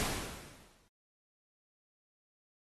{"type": "noise with exponential decay", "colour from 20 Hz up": "pink", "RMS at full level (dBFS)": -32, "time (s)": [0, 0.88], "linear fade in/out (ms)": 0, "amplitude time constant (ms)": 190, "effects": ["AAC 32 kbps"]}